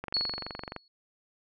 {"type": "click train", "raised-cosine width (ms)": 0.5, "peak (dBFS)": -21, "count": 18, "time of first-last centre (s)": [0.04, 0.763], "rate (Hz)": 23.5}
{"type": "tone with exponential decay", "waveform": "sine", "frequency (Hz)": 4367, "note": "C#8", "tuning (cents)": -27, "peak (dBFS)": -24, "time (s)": [0.14, 0.88], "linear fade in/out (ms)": 2, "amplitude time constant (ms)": 160}
{"effects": []}